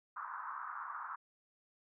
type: band-pass noise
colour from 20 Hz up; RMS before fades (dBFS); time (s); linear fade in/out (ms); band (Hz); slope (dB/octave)
pink; -44; 0.16-1.16; 10; 1000 to 1400; 48
effects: none